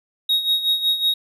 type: tone with tremolo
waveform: triangle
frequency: 3770 Hz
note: A#7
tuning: 19 cents sharp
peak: -13 dBFS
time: 0.29-1.14 s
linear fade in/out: 5 ms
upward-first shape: sine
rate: 5.4 Hz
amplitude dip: 70%
effects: none